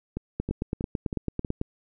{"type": "two click trains", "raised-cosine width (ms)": 3, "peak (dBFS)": [-17, -14], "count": [5, 12], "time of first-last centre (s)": [[0.17, 1.448], [0.4, 1.614]], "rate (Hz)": [3.13, 9.06], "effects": []}